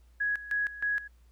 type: tone with tremolo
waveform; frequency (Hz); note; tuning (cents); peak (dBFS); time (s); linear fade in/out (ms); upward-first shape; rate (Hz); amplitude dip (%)
sine; 1668; G#6; +7; -26; 0.2-1.08; 10; square; 3.2; 80
effects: added 59 Hz sine -56 dBFS peak until 1.31 s + pink hiss -71 dBFS RMS until 1.31 s